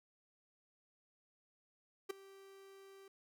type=tone with ADSR envelope; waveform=45% pulse; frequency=390 Hz; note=G4; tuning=9 cents flat; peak=-35 dBFS; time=2.09-3.08 s; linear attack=14 ms; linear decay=8 ms; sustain=-21 dB; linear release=3 ms; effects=none